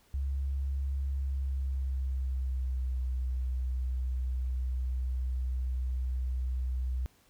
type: tone with pitch glide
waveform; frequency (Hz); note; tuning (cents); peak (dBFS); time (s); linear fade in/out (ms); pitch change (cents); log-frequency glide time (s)
sine; 68.2 to 63.27; C#2 to B1; -28 to +43; -29; 0.14-7.06; 0; -129; 1.09-3
effects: pink hiss -65 dBFS RMS until 7.29 s